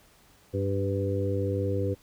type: harmonic tone with a mistuned harmonic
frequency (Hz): 98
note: G2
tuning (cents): 0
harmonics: 1 / 2 / 3 / 4 / 5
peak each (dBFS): -28 / -38 / -34 / -33 / -31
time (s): 0.53-1.95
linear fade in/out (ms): 20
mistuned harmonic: 5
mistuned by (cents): +17
effects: pink hiss -59 dBFS RMS until 2.02 s